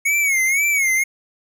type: tone with vibrato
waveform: square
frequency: 2200 Hz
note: C#7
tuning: 14 cents flat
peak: -16 dBFS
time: 0.05-1.04 s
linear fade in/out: 10 ms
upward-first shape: sine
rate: 2 Hz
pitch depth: 110 cents each way
effects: none